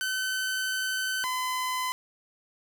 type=tone pair in turn; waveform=sawtooth; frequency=1524 / 1017.1 Hz; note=G6 / C6; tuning=-49 / -49 cents; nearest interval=perfect fifth; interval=700 cents; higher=first; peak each=-24 / -24 dBFS; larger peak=neither; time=0.01-1.24 / 1.24-1.92 s; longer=first; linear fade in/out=0 ms; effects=none